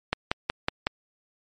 click train, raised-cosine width 0.3 ms, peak -7 dBFS, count 5, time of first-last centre 0.13-0.869 s, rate 5.41 Hz, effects MP3 48 kbps

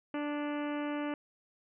harmonic tone with a mistuned harmonic, 293.7 Hz, D4, in tune, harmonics 1 / 2 / 3 / 4 / 5 / 6 / 7 / 8 / 9 / 10, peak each -34 / -40 / -44 / -46 / -48 / -50 / -51 / -52 / -53 / -54 dBFS, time 0.14-1.14 s, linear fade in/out 2 ms, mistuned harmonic 6, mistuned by -20 cents, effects none

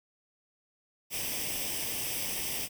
white noise with comb filter, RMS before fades -34 dBFS, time 1.1-2.69 s, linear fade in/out 50 ms, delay 0.36 ms, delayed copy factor +0.7, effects none

